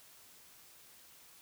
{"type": "silence", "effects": ["white hiss -59 dBFS RMS until 1.41 s"]}